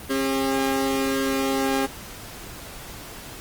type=tone pair together; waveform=sawtooth; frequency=269.7 / 404.1 Hz; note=C#4 / G#4; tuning=-47 / -47 cents; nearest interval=perfect fifth; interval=700 cents; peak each=-19 / -22 dBFS; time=0.09-1.87 s; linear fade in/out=20 ms; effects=pink hiss -39 dBFS RMS until 3.4 s + Opus 32 kbps